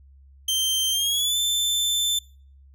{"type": "tone with pitch glide", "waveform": "sawtooth", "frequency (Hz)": [3136, 3540], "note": ["G7", "A7"], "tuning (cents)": [0, 10], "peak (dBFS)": -18, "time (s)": [0.48, 2.19], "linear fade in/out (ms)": 5, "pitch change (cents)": 210, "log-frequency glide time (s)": [0.91, 1.38], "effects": ["noise-tail reverb RT60 0.5 s tail -26 dB re dry", "added 68 Hz sine -48 dBFS peak until 2.74 s"]}